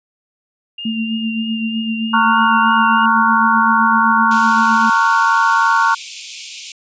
sine tone with vibrato, 2803 Hz, F7, 6 cents sharp, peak -25 dBFS, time 0.78-3.06 s, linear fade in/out 5 ms, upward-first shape sine, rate 3.2 Hz, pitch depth 21 cents each way
sine tone with tremolo, 223.7 Hz, A3, 29 cents sharp, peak -16 dBFS, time 0.85-4.9 s, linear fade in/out 5 ms, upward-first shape sine, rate 7.8 Hz, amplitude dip 45%
sine chord, Gb major seventh, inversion first, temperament equal with one note detuned, 915.8 / 1108.7 / 1396.9 / 1480 Hz, Bb5 / Db6 / F6 / Gb6, -31 / 0 / 0 / 0 cents, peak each -15 / -15 / -17 / -18 dBFS, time 2.13-5.95 s, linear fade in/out 10 ms
pink high-pass noise, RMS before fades -30 dBFS, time 4.31-6.72 s, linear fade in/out 2 ms, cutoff 2300 Hz, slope 96 dB/octave
effects resampled to 16000 Hz

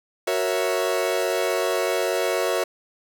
40% pulse chord, F# dominant seventh, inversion none, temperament equal, 370 / 466.2 / 554.4 / 659.3 Hz, F#4 / A#4 / C#5 / E5, 0 / 0 / 0 / 0 cents, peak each -26 dBFS, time 0.27-2.64 s, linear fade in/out 5 ms, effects none

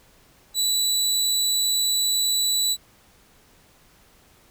25% pulse tone, 3951 Hz, B7, in tune, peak -16 dBFS, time 0.54-2.77 s, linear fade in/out 50 ms, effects pink hiss -56 dBFS RMS until 4.5 s

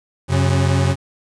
40% pulse tone pair together, 92.5 / 135.99 Hz, F#2 / C#3, 0 / -33 cents, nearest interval perfect fifth, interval 667 cents, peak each -16 dBFS, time 0.28-0.96 s, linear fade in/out 50 ms, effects resampled to 22050 Hz + 7-bit

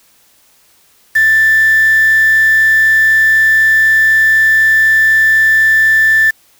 sine tone with quantisation, 1768 Hz, A6, 8 cents sharp, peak -6 dBFS, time 1.15-6.31 s, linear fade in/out 10 ms, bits 4, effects white hiss -50 dBFS RMS until 6.59 s

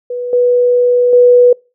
sine tone with level steps, 490.5 Hz, B4, 12 cents flat, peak -17 / -7 / -3 dBFS, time 0.1-1.53 s, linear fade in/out 5 ms, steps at 0.33 / 1.13 s, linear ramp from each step 2 ms, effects noise-tail reverb RT60 0.3 s tail -26 dB re dry

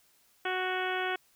harmonic tone, 370 Hz, F#4, in tune, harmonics 1 / 2 / 3 / 4 / 5 / 6 / 7 / 8 / 9, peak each -35 / -35 / -40 / -35 / -39 / -41 / -42 / -44 / -44 dBFS, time 0.45-1.16 s, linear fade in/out 5 ms, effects white hiss -66 dBFS RMS until 1.35 s

